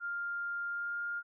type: tone with pitch glide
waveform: sine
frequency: 1400 to 1408.9 Hz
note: F6 to F6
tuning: +4 to +15 cents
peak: -34 dBFS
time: 0-1.23 s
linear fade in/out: 50 ms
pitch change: +11 cents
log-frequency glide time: 0.68-1 s
effects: none

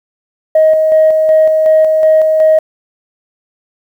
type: tone with tremolo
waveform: sine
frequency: 629 Hz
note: D#5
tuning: 19 cents sharp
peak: -3 dBFS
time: 0.55-2.59 s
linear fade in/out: 5 ms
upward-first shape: square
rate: 2.7 Hz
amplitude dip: 35%
effects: tanh soft clip ceiling -1 dBFS + 7-bit

